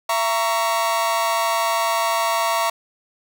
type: chord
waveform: 40% pulse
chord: A# diminished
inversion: second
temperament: just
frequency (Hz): 671.3 / 932.3 / 1118.8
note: E5 / A#5 / C#6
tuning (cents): +31 / 0 / +16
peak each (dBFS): -22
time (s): 0.09-2.7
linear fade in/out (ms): 5
effects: none